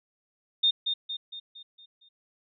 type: tone with echo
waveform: sine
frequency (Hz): 3653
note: A#7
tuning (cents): -36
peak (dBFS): -19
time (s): 0.63-0.71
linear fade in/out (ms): 10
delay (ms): 230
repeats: 6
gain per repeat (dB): -6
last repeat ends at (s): 2.09
effects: none